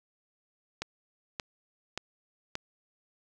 click train, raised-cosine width 0.2 ms, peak -16 dBFS, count 4, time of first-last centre 0.82-2.554 s, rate 1.73 Hz, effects none

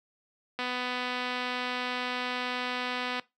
click train, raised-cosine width 0.3 ms, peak -17 dBFS, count 650, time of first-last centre 0.59-3.196 s, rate 249 Hz, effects noise-tail reverb RT60 0.2 s tail -20 dB re dry + high-pass 150 Hz 12 dB/octave

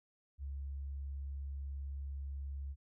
sine tone, 69.3 Hz, C#2, in tune, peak -39 dBFS, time 0.38-2.76 s, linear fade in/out 50 ms, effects none

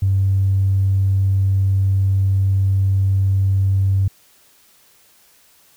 triangle tone with tanh clipping, 96.8 Hz, G2, 21 cents flat, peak -13 dBFS, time 0.02-4.08 s, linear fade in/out 5 ms, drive 4 dB, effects white hiss -53 dBFS RMS until 5.76 s

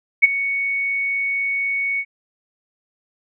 sine tone with ADSR envelope, 2224 Hz, C#7, 5 cents sharp, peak -4 dBFS, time 0.22-2.05 s, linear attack 21 ms, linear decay 20 ms, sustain -15 dB, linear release 57 ms, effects none

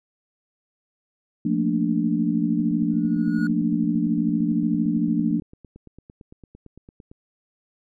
sine chord, Bb major seventh, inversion second, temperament equal, 174.61 / 220 / 233.1 / 293.7 Hz, F3 / A3 / Bb3 / D4, 0 / 0 / 0 / 0 cents, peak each -25 / -25 / -25 / -24 dBFS, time 1.45-5.4 s, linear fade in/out 5 ms
click train, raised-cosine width 3 ms, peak -31 dBFS, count 41, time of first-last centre 2.6-7.115 s, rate 8.86 Hz
triangle tone with exponential growth, 1451 Hz, F#6, 34 cents flat, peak -27 dBFS, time 2.91-3.47 s, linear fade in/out 2 ms, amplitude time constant 120 ms
effects none

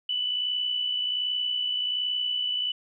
sine tone with amplitude modulation, 2978 Hz, F#7, 11 cents sharp, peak -23 dBFS, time 0.09-2.72 s, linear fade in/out 5 ms, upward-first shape sine, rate 61.3 Hz, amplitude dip 45%, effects none

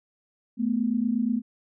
sine tone pair together, 218.5 / 246.9 Hz, A3 / B3, -12 / 0 cents, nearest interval major second, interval 212 cents, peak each -25 dBFS, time 0.57-1.42 s, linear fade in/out 50 ms, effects none

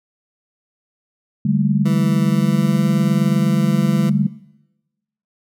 sine chord, D suspended fourth, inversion none, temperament equal with one note detuned, 146.83 / 196 / 215.2 Hz, D3 / G3 / A3, 0 / 0 / -38 cents, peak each -18 dBFS, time 1.45-4.27 s, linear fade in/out 5 ms
20% pulse tone with pitch glide, 164.81 to 167.79 Hz, E3 to E3, 0 to +31 cents, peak -18 dBFS, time 1.85-4.1 s, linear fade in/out 10 ms, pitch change +31 cents, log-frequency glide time 2.28-2.85 s
effects noise-tail reverb RT60 1.0 s tail -20 dB re dry

